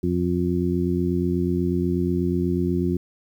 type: harmonic tone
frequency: 88.2 Hz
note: F2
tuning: 18 cents sharp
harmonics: 1 / 2 / 3 / 4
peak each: -27 / -24 / -26 / -25 dBFS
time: 0.03-2.97 s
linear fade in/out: 5 ms
effects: 9-bit